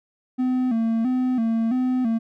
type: tone with vibrato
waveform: triangle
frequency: 240.1 Hz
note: B3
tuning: 49 cents flat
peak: -17 dBFS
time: 0.38-2.19 s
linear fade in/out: 20 ms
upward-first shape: square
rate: 1.5 Hz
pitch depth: 100 cents each way
effects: none